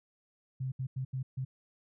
sine tone bursts at uneven times, 130.81 Hz, C3, in tune, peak -32 dBFS, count 5, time 0.6-0.72 / 0.79-0.87 / 0.96-1.05 / 1.13-1.23 / 1.37-1.45 s, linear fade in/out 10 ms, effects none

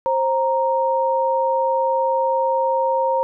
sine tone pair together, 529.5 / 932.3 Hz, C5 / A#5, +21 / 0 cents, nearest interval minor seventh, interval 979 cents, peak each -19 dBFS, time 0.06-3.23 s, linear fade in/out 0 ms, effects none

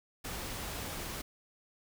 pink noise, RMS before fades -40 dBFS, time 0.24-1.22 s, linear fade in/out 10 ms, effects none

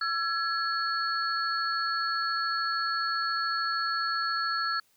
sine tone cluster, 1343 / 1676 / 4388 Hz, E6 / G#6 / C#8, +32 / +15 / -18 cents, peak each -29 / -32 / -33 dBFS, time 0.01-4.8 s, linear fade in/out 5 ms, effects white hiss -67 dBFS RMS until 4.96 s

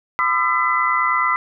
sine tone cluster, 1013 / 1211 / 1340 / 2007 Hz, B5 / D#6 / E6 / B6, +44 / -47 / +28 / +27 cents, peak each -21 dBFS, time 0.19-1.36 s, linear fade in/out 0 ms, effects none

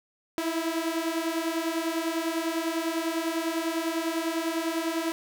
sawtooth beating tone pair, 323.3 / 333.3 Hz, E4 / E4, -34 / +19 cents, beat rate 10 Hz, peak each -26 dBFS, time 0.38-5.12 s, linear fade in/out 0 ms, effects none

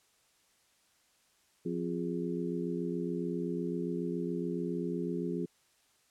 harmonic tone with a mistuned harmonic, 87.4 Hz, F2, 2 cents sharp, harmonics 2 / 3 / 4 / 5, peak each -36 / -38 / -37 / -39 dBFS, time 1.65-5.46 s, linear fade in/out 10 ms, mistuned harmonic 5, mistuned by -84 cents, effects white hiss -69 dBFS RMS until 6.1 s + low-pass 10000 Hz 12 dB/octave

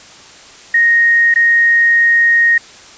sine tone with dropouts, 1864.7 Hz, A#6, in tune, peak -7 dBFS, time 0.74-2.58 s, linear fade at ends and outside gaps 5 ms, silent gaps 1.341-1.358 s, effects white hiss -38 dBFS RMS until 2.97 s + resampled to 16000 Hz

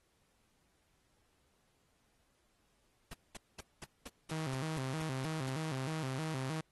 pink noise bursts, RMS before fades -46 dBFS, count 11, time 3.11-5.496 s, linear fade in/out 5 ms, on 26 ms, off 210 ms
sawtooth tone with vibrato, 144.4 Hz, D3, 29 cents flat, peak -32 dBFS, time 4.31-6.61 s, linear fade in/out 5 ms, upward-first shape square, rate 3.2 Hz, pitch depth 160 cents each way
effects pink hiss -75 dBFS RMS until 6.71 s + AAC 32 kbps

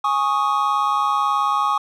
triangle chord, Ab suspended fourth, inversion none, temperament just, 830.6 / 1107.5 / 1245.9 Hz, Ab5 / Db6 / Eb6, 0 / -2 / +2 cents, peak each -21 / -18 / -20 dBFS, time 0.04-1.78 s, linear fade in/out 5 ms, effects none

